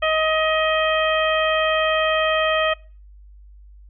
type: harmonic tone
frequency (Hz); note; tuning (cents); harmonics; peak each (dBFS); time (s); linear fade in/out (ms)
630; D#5; +21; 1 / 2 / 3 / 4 / 5; -20 / -23 / -25 / -26 / -27; 0.02-2.74; 10
effects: noise-tail reverb RT60 0.4 s tail -25 dB re dry + added 50 Hz sine -42 dBFS peak until 3.89 s